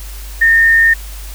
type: tone with frequency modulation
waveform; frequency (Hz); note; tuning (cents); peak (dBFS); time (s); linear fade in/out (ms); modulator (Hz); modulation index
sine; 1826; A#6; -36; -6; 0.41-0.94; 10; 123; 0.22
effects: added 50 Hz sine -26 dBFS peak until 1.34 s + white hiss -35 dBFS RMS until 1.34 s